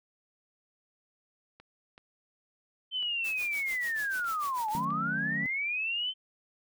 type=clicks; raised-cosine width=0.3 ms; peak=-35 dBFS; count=8; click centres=1.6 / 1.979 / 3.027 / 3.963 / 4.195 / 4.245 / 4.685 / 4.905 s
type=linear two-way sweep; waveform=sine; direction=down then up; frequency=3100 to 830.6 to 3100 Hz; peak=-29 dBFS; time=2.91-6.14 s; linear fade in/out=50 ms; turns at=4.7 s
type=noise with tremolo; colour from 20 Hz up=white; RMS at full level=-43 dBFS; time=3.24-4.85 s; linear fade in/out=5 ms; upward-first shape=sine; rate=6.8 Hz; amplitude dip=90%
type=chord; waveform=triangle; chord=D# half-diminished seventh; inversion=none; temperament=equal with one note detuned; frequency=155.56 / 185 / 220 / 274.2 Hz; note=D#3 / F#3 / A3 / C#4; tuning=0 / 0 / 0 / -19 cents; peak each=-37 / -37 / -37 / -40 dBFS; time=4.75-5.46 s; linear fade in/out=0 ms
effects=none